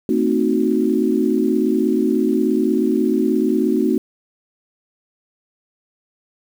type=chord; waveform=sine; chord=A diminished seventh; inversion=none; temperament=equal with one note detuned; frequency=225 / 261.6 / 311.1 / 370 Hz; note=A3 / C4 / Eb4 / Gb4; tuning=+39 / 0 / 0 / 0 cents; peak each=-20 dBFS; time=0.09-3.98 s; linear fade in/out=2 ms; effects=7-bit